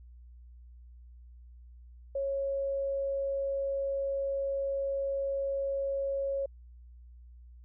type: tone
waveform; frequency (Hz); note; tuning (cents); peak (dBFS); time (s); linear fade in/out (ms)
sine; 550; C#5; -14; -29; 2.15-6.46; 5
effects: added 60 Hz sine -49 dBFS peak until 7.64 s